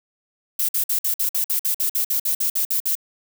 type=noise bursts; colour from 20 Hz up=violet; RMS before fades=-21 dBFS; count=16; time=0.59-2.953 s; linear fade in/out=5 ms; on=98 ms; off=53 ms; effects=none